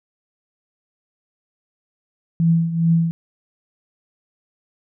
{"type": "tone with tremolo", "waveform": "sine", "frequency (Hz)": 166, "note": "E3", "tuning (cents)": 12, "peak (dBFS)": -11, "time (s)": [2.4, 3.11], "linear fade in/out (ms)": 0, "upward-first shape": "triangle", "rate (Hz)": 2.4, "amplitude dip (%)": 75, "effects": []}